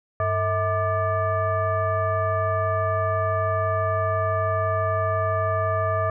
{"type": "tone with frequency modulation", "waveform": "sine", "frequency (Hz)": 643, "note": "E5", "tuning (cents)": -43, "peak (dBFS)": -20, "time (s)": [0.2, 6.1], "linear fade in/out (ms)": 2, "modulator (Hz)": 545, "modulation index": 1.3, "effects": []}